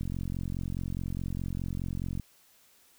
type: click train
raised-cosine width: 5 ms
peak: -22 dBFS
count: 99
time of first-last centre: 0.01-2.197 s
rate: 44.8 Hz
effects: white hiss -62 dBFS RMS until 2.98 s